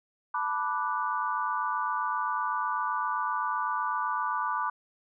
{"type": "chord", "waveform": "sine", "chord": "B minor seventh", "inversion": "third", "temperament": "equal", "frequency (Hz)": [880, 987.8, 1174.7, 1480], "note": ["A5", "B5", "D6", "F#6"], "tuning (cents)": [0, 0, 0, 0], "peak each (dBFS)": [-35, -31, -31, -36], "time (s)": [0.34, 4.7], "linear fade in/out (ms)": 5, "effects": []}